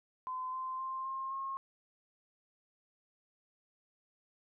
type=tone with pitch steps; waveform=sine; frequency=1025 / 1038.1 / 1051.4 / 1064.8 / 1078.4 Hz; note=C6 / C6 / C6 / C6 / C#6; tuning=-36 / -14 / +8 / +30 / -48 cents; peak=-36 dBFS; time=0.27-1.57 s; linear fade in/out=0 ms; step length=260 ms; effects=none